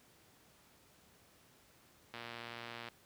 click train, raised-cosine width 0.3 ms, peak -29 dBFS, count 89, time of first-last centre 2.14-2.886 s, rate 118 Hz, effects pink hiss -65 dBFS RMS until 3.05 s + high-pass 80 Hz 12 dB/octave

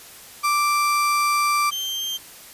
35% pulse tone pair in turn, 1174.7 / 3151 Hz, D6 / G7, 0 / +8 cents, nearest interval octave + perfect fourth, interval 1708 cents, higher second, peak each -16 / -23 dBFS, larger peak first, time 0.43-1.71 / 1.71-2.18 s, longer first, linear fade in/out 20 ms, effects white hiss -43 dBFS RMS until 2.53 s + resampled to 32000 Hz

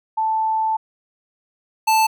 sine / square tone pair in turn, 880 / 880 Hz, A5 / A5, 0 / 0 cents, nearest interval unison, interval 0 cents, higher neither, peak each -17 / -14 dBFS, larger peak second, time 0.17-0.77 / 1.87-2.07 s, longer first, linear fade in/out 10 ms, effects none

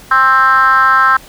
sine tone with frequency modulation, 1317 Hz, E6, 2 cents flat, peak -5 dBFS, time 0.11-1.17 s, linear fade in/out 5 ms, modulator 260 Hz, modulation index 1.2, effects tanh soft clip ceiling -2 dBFS + pink hiss -38 dBFS RMS until 1.28 s

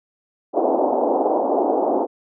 white band-pass noise, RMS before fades -19 dBFS, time 0.53-2.07 s, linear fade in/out 50 ms, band 260 to 840 Hz, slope 48 dB/octave, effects none

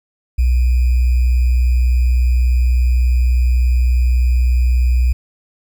sine tone with sample-and-hold, 61.74 Hz, B1, in tune, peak -10 dBFS, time 0.38-5.13 s, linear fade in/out 10 ms, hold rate 2450 Hz, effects none

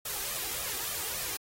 white noise with flanger, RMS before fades -35 dBFS, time 0.05-1.37 s, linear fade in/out 5 ms, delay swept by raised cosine 1.6 to 2.53 ms, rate 3.5 Hz, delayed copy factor +0.65, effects AAC 48 kbps

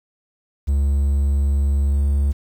triangle tone with pitch glide, 70 to 70.61 Hz, C#2 to C#2, +18 to +33 cents, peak -13 dBFS, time 0.67-2.33 s, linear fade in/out 20 ms, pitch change +15 cents, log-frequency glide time 1.86-2.02 s, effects 8-bit

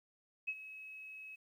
sine tone with ADSR envelope, 2567 Hz, E7, 47 cents flat, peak -33 dBFS, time 0.47-1.36 s, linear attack 16 ms, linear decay 52 ms, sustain -14 dB, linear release 14 ms, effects 12-bit

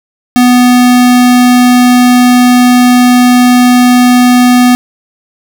square tone, 247.4 Hz, B3, 3 cents sharp, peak -3 dBFS, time 0.36-4.75 s, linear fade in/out 0 ms, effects 7-bit

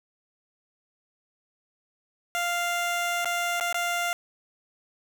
15% pulse tone with dropouts, 697 Hz, F5, 4 cents flat, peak -19 dBFS, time 2.35-4.13 s, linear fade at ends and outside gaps 0 ms, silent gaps 3.246-3.256 / 3.599-3.609 / 3.727-3.744 s, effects none

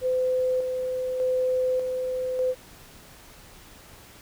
sine tone with tremolo, 510 Hz, C5, 44 cents flat, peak -21 dBFS, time 0.01-2.55 s, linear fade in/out 50 ms, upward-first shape square, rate 0.84 Hz, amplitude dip 40%, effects pink hiss -49 dBFS RMS until 4.21 s

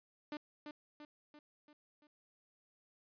sawtooth tone with echo, 298.1 Hz, D4, 26 cents sharp, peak -37 dBFS, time 0.32-0.37 s, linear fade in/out 2 ms, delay 340 ms, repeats 5, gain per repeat -5 dB, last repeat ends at 2.07 s, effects resampled to 11025 Hz

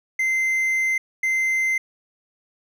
triangle tone pair in turn, 2075 / 2075 Hz, C7 / C7, -15 / -15 cents, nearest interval unison, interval 0 cents, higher neither, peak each -17 dBFS, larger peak neither, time 0.19-0.98 / 1.23-1.78 s, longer first, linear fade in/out 5 ms, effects none

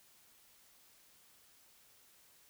silence, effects white hiss -65 dBFS RMS until 2.49 s

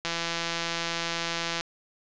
click train, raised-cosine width 0.2 ms, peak -12 dBFS, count 263, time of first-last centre 0.05-1.61 s, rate 168 Hz, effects resampled to 16000 Hz + 9-bit

